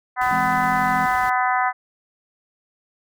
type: harmonic tone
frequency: 251.1 Hz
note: B3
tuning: 29 cents sharp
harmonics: 3 / 4 / 5 / 6 / 7 / 8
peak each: -21 / -23 / -25 / -27 / -28 / -29 dBFS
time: 0.16-1.73 s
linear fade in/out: 50 ms
type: noise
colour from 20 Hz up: pink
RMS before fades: -38 dBFS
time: 0.21-1.3 s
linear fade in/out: 5 ms
type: chord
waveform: triangle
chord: E augmented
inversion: none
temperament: just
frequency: 164.81 / 206 / 257.5 Hz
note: E3 / G#3 / B#3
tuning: 0 / -14 / -28 cents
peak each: -29 dBFS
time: 0.31-1.06 s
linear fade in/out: 5 ms
effects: none